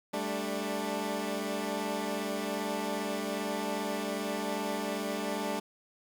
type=chord; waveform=15% pulse; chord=G suspended second; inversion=none; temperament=equal with one note detuned; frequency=197.48 / 220 / 293.7 Hz; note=G3 / A3 / D4; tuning=+13 / 0 / 0 cents; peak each=-30 dBFS; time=0.13-5.6 s; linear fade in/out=10 ms; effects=10-bit